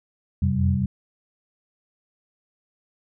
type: tone cluster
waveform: sine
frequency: 85.6 / 89.6 / 130.3 / 192.6 Hz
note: F2 / F2 / C3 / G3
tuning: -34 / +45 / -7 / -30 cents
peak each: -24 dBFS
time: 0.42-0.86 s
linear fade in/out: 5 ms
effects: none